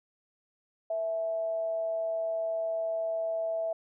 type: tone with amplitude modulation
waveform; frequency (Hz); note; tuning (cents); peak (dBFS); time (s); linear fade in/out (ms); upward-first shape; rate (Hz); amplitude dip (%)
sine; 657; E5; -6; -27; 0.9-3.73; 5; sine; 194; 30
effects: none